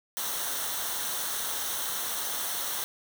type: noise with comb filter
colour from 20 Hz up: white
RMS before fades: -32 dBFS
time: 0.17-2.84 s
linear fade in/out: 0 ms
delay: 0.41 ms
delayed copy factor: -0.6
effects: none